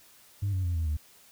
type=tone with pitch steps; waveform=sine; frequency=100 / 93.3 / 87.06 / 81.23 / 75.79 Hz; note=G2 / F#2 / F2 / E2 / D#2; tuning=+35 / +15 / -5 / -25 / -45 cents; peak=-24 dBFS; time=0.42-0.97 s; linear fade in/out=10 ms; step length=110 ms; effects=tanh soft clip ceiling -24 dBFS + white hiss -57 dBFS RMS until 1.31 s